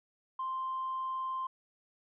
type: tone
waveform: sine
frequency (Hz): 1046.5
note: C6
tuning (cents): 0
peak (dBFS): -32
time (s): 0.39-1.47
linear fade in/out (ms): 5
effects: tanh soft clip ceiling -29 dBFS